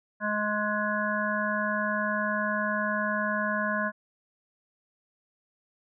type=harmonic tone; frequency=210 Hz; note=G#3; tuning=19 cents sharp; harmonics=1 / 3 / 5 / 7 / 8; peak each=-32 / -32 / -32 / -32 / -32 dBFS; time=0.2-3.92 s; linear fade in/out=50 ms; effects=none